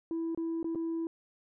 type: tone with dropouts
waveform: sine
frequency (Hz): 329.6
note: E4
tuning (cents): 0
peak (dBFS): -29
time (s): 0.11-1.07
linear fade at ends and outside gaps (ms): 1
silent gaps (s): 0.348-0.375 / 0.629-0.644 / 0.749-0.756
effects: tanh soft clip ceiling -29 dBFS